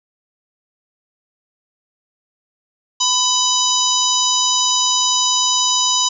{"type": "harmonic tone with a mistuned harmonic", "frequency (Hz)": 999, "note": "B5", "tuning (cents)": 20, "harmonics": [1, 3, 4, 5, 6, 7], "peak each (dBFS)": [-21, -21, -21, -21, -21, -21], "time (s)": [3, 6.09], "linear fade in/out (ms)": 10, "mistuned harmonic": 4, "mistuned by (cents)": -52, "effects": []}